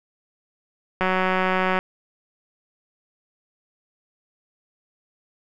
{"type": "click train", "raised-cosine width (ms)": 0.5, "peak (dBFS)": -7, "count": 146, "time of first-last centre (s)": [1.01, 1.79], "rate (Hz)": 186, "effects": []}